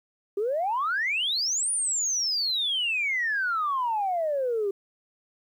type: exponential two-way sweep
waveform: sine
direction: up then down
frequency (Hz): 386.2 to 9620 to 386.2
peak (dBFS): -23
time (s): 0.37-4.71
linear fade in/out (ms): 5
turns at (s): 1.71
effects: tanh soft clip ceiling -19 dBFS + 10-bit